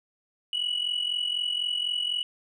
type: tone pair together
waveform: sine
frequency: 2916 / 2960 Hz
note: F#7 / F#7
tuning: -26 / 0 cents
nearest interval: unison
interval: 26 cents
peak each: -27 dBFS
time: 0.53-2.23 s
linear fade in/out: 2 ms
effects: tanh soft clip ceiling -22 dBFS